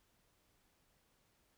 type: silence
effects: pink hiss -75 dBFS RMS until 1.57 s